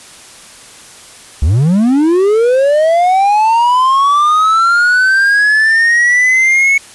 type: linear sweep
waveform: triangle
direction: up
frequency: 61.74 to 2217 Hz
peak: -5 dBFS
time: 1.42-6.78 s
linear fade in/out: 5 ms
effects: white hiss -36 dBFS RMS until 6.94 s + resampled to 24000 Hz